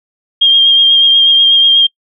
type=tone with vibrato; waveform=sine; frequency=3218 Hz; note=G7; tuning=45 cents sharp; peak=-4 dBFS; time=0.41-1.87 s; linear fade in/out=10 ms; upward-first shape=sine; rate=8.2 Hz; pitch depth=21 cents each way; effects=noise-tail reverb RT60 0.1 s tail -26 dB re dry